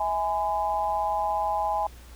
sine tone with amplitude modulation, 830.6 Hz, G#5, in tune, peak -19 dBFS, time 0-1.87 s, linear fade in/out 5 ms, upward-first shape sine, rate 183 Hz, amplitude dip 100%, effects added 60 Hz sine -44 dBFS peak until 2.15 s + pink hiss -52 dBFS RMS until 2.15 s

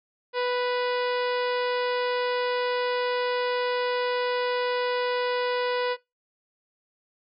harmonic tone with a mistuned harmonic, 493.9 Hz, B4, in tune, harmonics 1 / 2 / 3 / 4 / 5 / 6 / 7 / 8 / 9 / 10, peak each -25 / -31 / -35 / -37 / -39 / -41 / -42 / -43 / -44 / -45 dBFS, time 0.33-5.97 s, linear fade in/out 50 ms, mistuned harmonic 6, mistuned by -28 cents, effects noise-tail reverb RT60 0.2 s tail -21 dB re dry

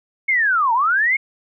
sine linear two-way sweep, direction down then up, 2205 to 880 to 2205 Hz, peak -14 dBFS, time 0.28-1.17 s, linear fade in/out 10 ms, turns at 0.73 s, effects none

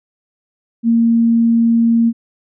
sine tone, 230.9 Hz, A#3, 16 cents flat, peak -9 dBFS, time 0.83-2.13 s, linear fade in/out 50 ms, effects none

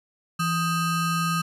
square ring-modulated tone, 708 Hz, F5, 23 cents sharp, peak -20 dBFS, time 0.39-1.42 s, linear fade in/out 10 ms, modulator 541 Hz, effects resampled to 32000 Hz

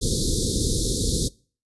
pink band-stop noise, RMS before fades -23 dBFS, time 0.01-1.29 s, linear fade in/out 20 ms, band 510 to 3600 Hz, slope 96 dB/octave, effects noise-tail reverb RT60 0.4 s tail -23 dB re dry + resampled to 24000 Hz

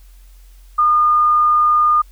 sine tone, 1217 Hz, D#6, 39 cents flat, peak -10 dBFS, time 0.78-2.02 s, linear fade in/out 10 ms, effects added 44 Hz sine -40 dBFS peak until 2.11 s + white hiss -55 dBFS RMS until 2.11 s

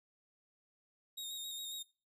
sawtooth tone with vibrato, 3729 Hz, A#7, in tune, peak -39 dBFS, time 1.17-1.83 s, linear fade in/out 10 ms, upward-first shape square, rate 7.3 Hz, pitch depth 27 cents each way, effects noise-tail reverb RT60 0.3 s tail -18 dB re dry

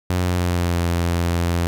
sawtooth tone with pitch glide, 90.1 to 85.88 Hz, F#2 to F2, -45 to -29 cents, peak -14 dBFS, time 0.1-1.67 s, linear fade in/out 0 ms, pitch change -84 cents, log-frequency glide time 0.22-0.81 s, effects none

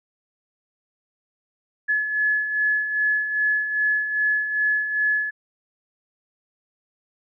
sine beating tone pair, 1706 / 1708.5 Hz, G#6 / G#6, +46 / +49 cents, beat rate 2.5 Hz, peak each -28 / -20 dBFS, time 1.88-5.31 s, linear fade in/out 20 ms, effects none

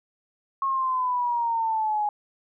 sine exponential sweep, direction down, 1091 to 829 Hz, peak -22 dBFS, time 0.62-2.09 s, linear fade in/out 2 ms, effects none

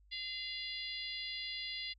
harmonic tone with a mistuned harmonic, 686 Hz, F5, 31 cents flat, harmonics 3 / 4 / 5 / 6 / 7, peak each -45 / -47 / -45 / -45 / -47 dBFS, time 0.11-1.94 s, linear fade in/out 20 ms, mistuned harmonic 4, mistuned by +49 cents, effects added 50 Hz sine -62 dBFS peak until 1.98 s

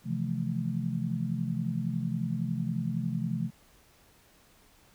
sine chord, F major seventh, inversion second, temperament just, 130.96 / 163.7 / 174.61 / 218.3 Hz, C3 / E3 / F3 / A3, +2 / -12 / 0 / -13 cents, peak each -34 dBFS, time 0.04-3.51 s, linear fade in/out 50 ms, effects pink hiss -61 dBFS RMS until 4.94 s

